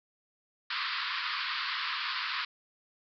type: band-pass noise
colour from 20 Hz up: pink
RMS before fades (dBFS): -34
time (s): 0.7-2.45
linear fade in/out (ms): 5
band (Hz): 1000 to 4900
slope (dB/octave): 96
effects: none